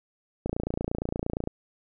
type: click train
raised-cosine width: 2 ms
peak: -15 dBFS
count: 30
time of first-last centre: 0.46-1.474 s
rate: 28.6 Hz
effects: none